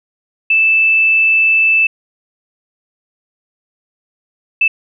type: tone bursts at uneven times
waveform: sine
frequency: 2637 Hz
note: E7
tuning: in tune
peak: -8 dBFS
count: 2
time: 0.5-1.87 / 4.61-4.68 s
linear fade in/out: 5 ms
effects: none